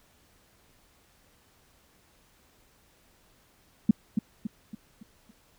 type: tone with echo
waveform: sine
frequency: 215 Hz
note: A3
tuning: 40 cents flat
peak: -13 dBFS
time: 3.89-3.91 s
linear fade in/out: 5 ms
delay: 280 ms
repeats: 5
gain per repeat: -7 dB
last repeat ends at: 5.31 s
effects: pink hiss -63 dBFS RMS until 5.58 s